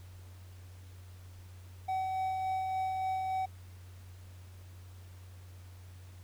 triangle tone with tremolo, 757 Hz, F#5, 39 cents sharp, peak -28 dBFS, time 1.88-3.46 s, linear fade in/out 10 ms, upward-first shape sine, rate 3.5 Hz, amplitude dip 25%, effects added 91 Hz sine -48 dBFS peak until 6.23 s + pink hiss -61 dBFS RMS until 6.23 s

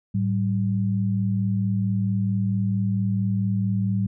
sine tone pair together, 108.04 / 192.5 Hz, A2 / G3, -31 / -31 cents, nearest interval minor seventh, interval 1000 cents, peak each -23 dBFS, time 0.14-4.07 s, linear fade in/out 10 ms, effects none

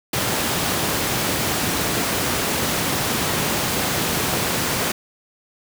pink high-pass noise, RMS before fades -22 dBFS, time 0.13-4.92 s, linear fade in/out 5 ms, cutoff 110 Hz, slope 12 dB/octave, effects none

